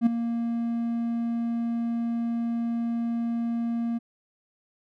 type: tone with ADSR envelope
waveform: triangle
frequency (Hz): 233.1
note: A#3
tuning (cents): 0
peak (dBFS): -12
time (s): 0.01-3.99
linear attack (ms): 54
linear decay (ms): 9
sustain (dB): -11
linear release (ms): 20
effects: none